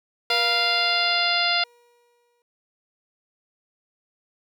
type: tone with exponential decay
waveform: 30% pulse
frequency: 478.5 Hz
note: A#4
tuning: 45 cents sharp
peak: -25 dBFS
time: 0.3-2.42 s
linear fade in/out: 1 ms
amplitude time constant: 460 ms
type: harmonic tone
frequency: 697 Hz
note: F5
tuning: 4 cents flat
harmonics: 1 / 2 / 3 / 4 / 5 / 6 / 7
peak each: -27 / -27 / -27 / -27 / -27 / -27 / -27 dBFS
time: 0.3-1.64 s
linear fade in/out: 5 ms
effects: none